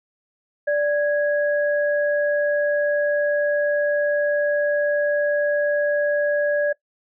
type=tone pair together; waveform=sine; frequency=586 / 1657.5 Hz; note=D5 / G#6; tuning=-4 / -4 cents; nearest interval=octave + tritone; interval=1800 cents; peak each=-18 / -25 dBFS; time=0.67-6.73 s; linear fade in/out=10 ms; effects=noise-tail reverb RT60 0.1 s tail -21 dB re dry